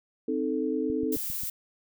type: chord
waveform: sine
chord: A diminished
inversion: first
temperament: equal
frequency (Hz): 261.6 / 311.1 / 440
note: C4 / Eb4 / A4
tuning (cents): 0 / 0 / 0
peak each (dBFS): -30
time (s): 0.28-1.16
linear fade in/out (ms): 5
type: click train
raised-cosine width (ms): 5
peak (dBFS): -30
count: 5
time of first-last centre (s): 0.9-1.435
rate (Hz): 7.48
type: noise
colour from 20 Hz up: violet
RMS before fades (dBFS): -33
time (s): 1.12-1.5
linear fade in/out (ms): 5
effects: none